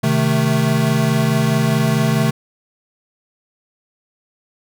square chord, A diminished, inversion first, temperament equal, 130.81 / 155.56 / 220 Hz, C3 / Eb3 / A3, 0 / 0 / 0 cents, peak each -19 dBFS, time 0.03-2.31 s, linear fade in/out 10 ms, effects none

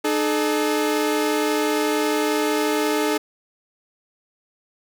sawtooth tone pair together, 302.9 / 428.8 Hz, D#4 / A4, -46 / -45 cents, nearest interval tritone, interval 601 cents, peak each -18 dBFS, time 0.04-3.18 s, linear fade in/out 10 ms, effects none

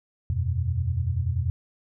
sine chord, E suspended second, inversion none, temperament equal, 82.41 / 92.5 / 123.47 Hz, E2 / F#2 / B2, 0 / 0 / 0 cents, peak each -27 / -27 / -28 dBFS, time 0.3-1.5 s, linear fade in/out 0 ms, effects none

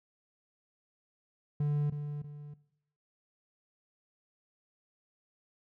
triangle tone with echo, 146.83 Hz, D3, in tune, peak -25 dBFS, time 1.6-1.9 s, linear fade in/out 5 ms, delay 320 ms, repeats 2, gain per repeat -8 dB, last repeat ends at 2.54 s, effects noise-tail reverb RT60 0.8 s tail -19 dB re dry

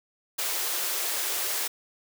white high-pass noise, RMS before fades -29 dBFS, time 0.38-1.68 s, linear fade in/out 10 ms, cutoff 320 Hz, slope 96 dB/octave, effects none

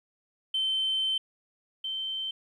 sine tone pair in turn, 3090 / 3105 Hz, G7 / G7, -26 / -17 cents, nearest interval unison, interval 9 cents, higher second, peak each -24 / -30 dBFS, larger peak first, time 0.54-1.18 / 1.84-2.31 s, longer first, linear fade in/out 5 ms, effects tanh soft clip ceiling -21 dBFS + 11-bit

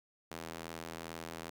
sawtooth tone with high-pass filter, 82.41 Hz, E2, in tune, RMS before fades -45 dBFS, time 0.31-1.5 s, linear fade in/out 5 ms, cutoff 270 Hz, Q 0.51, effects none

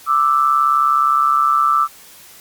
sine tone pair together, 1179.1 / 1318.5 Hz, D6 / E6, +7 / 0 cents, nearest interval major second, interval 193 cents, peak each -14 dBFS, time 0.06-1.88 s, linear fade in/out 50 ms, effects white hiss -42 dBFS RMS until 2.4 s + MP3 96 kbps

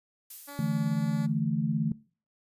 violet noise with exponential decay, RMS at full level -39 dBFS, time 0.3-1.41 s, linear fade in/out 5 ms, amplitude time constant 240 ms
10% pulse tone with pitch glide, 284.8 to 286.9 Hz, C#4 to D4, +47 to -40 cents, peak -33 dBFS, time 0.47-1.27 s, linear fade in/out 20 ms, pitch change +13 cents, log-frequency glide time 0.62-1.05 s
sine chord, D suspended second, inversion none, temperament equal, 146.83 / 164.81 / 220 Hz, D3 / E3 / A3, 0 / 0 / 0 cents, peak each -30 dBFS, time 0.59-1.92 s, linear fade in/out 2 ms
effects noise-tail reverb RT60 0.4 s tail -21 dB re dry + resampled to 32000 Hz

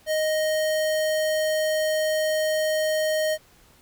square tone, 622.3 Hz, D#5, in tune, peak -22 dBFS, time 0.06-3.38 s, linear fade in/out 50 ms, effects pink hiss -56 dBFS RMS until 3.81 s

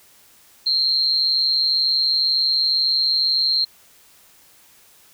sine tone with amplitude modulation, 4186 Hz, C8, in tune, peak -12 dBFS, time 0.66-3.65 s, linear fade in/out 10 ms, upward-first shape sine, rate 140 Hz, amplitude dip 90%, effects white hiss -52 dBFS RMS until 5.13 s

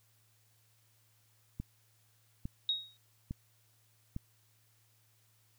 click train, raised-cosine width 5 ms, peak -26 dBFS, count 4, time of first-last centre 1.6-4.164 s, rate 1.17 Hz
sine tone with exponential decay, 3773 Hz, A#7, 20 cents sharp, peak -26 dBFS, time 2.69-2.97 s, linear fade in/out 1 ms, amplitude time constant 59 ms
effects added 110 Hz sine -70 dBFS peak until 5.58 s + white hiss -71 dBFS RMS until 5.58 s

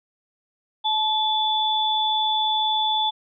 sine tone pair together, 866 / 3464 Hz, A5 / A7, -28 / -28 cents, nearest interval 2 octaves, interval 2400 cents, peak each -22 dBFS, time 0.84-3.11 s, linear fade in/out 20 ms, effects none

